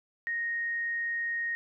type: tone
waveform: sine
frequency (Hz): 1864.7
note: A#6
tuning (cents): 0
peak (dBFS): -29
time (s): 0.27-1.55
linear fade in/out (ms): 0
effects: none